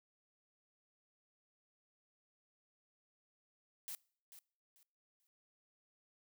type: noise with echo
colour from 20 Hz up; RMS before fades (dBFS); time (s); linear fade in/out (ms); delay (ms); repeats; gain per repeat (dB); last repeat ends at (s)
blue; -45; 3.88-3.95; 0; 440; 3; -12; 5.27
effects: noise-tail reverb RT60 0.5 s tail -24 dB re dry